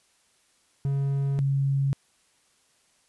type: tone pair in turn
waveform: triangle / sine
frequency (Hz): 138.59 / 137.71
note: C#3 / C#3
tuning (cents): 0 / -11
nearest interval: unison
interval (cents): 11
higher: first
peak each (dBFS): -21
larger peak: neither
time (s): 0.85-1.39 / 1.39-1.93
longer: neither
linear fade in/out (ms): 0
effects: white hiss -65 dBFS RMS until 3.08 s + resampled to 24000 Hz